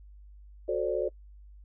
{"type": "chord", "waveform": "sine", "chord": "D dominant seventh", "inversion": "first", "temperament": "just", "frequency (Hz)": [367.1, 440.5, 528.6, 587.3], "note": ["F#4", "A4", "C5", "D5"], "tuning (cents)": [-14, 2, 18, 0], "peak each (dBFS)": -32, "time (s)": [0.68, 1.09], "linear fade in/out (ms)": 10, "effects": ["noise-tail reverb RT60 0.1 s tail -24 dB re dry", "added 50 Hz sine -48 dBFS peak until 1.64 s"]}